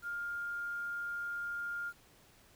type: tone with quantisation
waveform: sine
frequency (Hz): 1407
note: F6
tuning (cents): +12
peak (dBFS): -36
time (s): 0.02-1.93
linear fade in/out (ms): 50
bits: 10
effects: pink hiss -63 dBFS RMS until 2.55 s